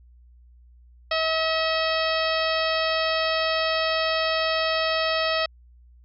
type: harmonic tone with a mistuned harmonic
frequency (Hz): 642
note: E5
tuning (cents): -46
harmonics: 1 / 2 / 3 / 4 / 5 / 6 / 7 / 8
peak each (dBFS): -25 / -28 / -30 / -31 / -32 / -33 / -33 / -34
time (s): 1.11-5.46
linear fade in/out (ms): 5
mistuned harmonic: 8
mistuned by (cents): +36
effects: added 60 Hz sine -49 dBFS peak until 6.04 s